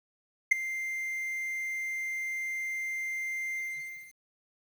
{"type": "tone with ADSR envelope", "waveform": "triangle", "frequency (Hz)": 2093, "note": "C7", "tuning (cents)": 0, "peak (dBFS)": -13, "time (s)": [0.51, 4.15], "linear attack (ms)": 11, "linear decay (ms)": 8, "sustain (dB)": -17, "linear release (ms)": 580, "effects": ["9-bit"]}